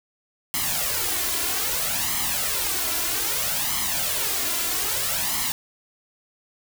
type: noise with flanger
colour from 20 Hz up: white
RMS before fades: -25 dBFS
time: 0.54-5.52 s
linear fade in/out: 0 ms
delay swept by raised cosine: 0.96 to 2.96 ms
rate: 0.62 Hz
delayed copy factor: +0.7
effects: none